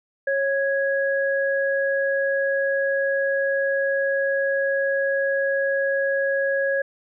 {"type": "tone pair together", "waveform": "sine", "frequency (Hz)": [549.1, 1661.2], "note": ["C#5", "G#6"], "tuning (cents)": [-17, 0], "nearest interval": "octave + perfect fifth", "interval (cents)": 1917, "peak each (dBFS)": [-21, -24], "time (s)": [0.27, 6.82], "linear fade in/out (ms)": 5, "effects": []}